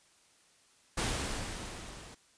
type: noise with level ramp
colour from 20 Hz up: pink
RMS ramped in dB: -31 to -50 dBFS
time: 0.97-2.15 s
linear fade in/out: 10 ms
effects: white hiss -65 dBFS RMS until 2.37 s + resampled to 22050 Hz